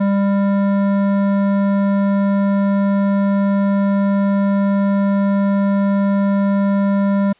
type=tone with hard clipping; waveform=sine; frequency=198.8 Hz; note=G3; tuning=25 cents sharp; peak=-15 dBFS; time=0-7.33 s; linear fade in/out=10 ms; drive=13 dB; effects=white hiss -55 dBFS RMS until 7.39 s + resampled to 8000 Hz